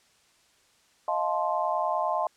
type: chord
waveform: sine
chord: F dominant seventh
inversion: third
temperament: just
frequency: 628.6 / 698.5 / 873.1 / 1047.7 Hz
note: Eb5 / F5 / A5 / C6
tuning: +18 / 0 / -14 / +2 cents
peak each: -30 dBFS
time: 1.08-2.27 s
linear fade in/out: 2 ms
effects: white hiss -63 dBFS RMS until 2.36 s + low-pass 8000 Hz 12 dB/octave